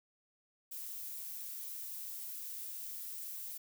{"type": "noise", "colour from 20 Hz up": "violet", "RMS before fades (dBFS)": -44, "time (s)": [0.71, 3.58], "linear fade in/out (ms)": 10, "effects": []}